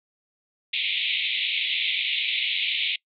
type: band-pass noise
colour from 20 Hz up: white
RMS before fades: -26 dBFS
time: 0.73-2.96 s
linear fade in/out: 5 ms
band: 2100 to 3800 Hz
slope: 96 dB/octave
effects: noise-tail reverb RT60 0.1 s tail -24 dB re dry